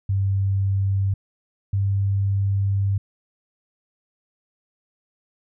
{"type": "tone pair in turn", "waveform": "sine", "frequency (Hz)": [97.7, 98.78], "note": ["G2", "G2"], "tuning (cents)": [-5, 14], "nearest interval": "unison", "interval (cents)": 19, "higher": "second", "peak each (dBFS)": -18, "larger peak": "neither", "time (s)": [[0.09, 1.14], [1.73, 2.98]], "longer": "second", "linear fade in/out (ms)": 5, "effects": []}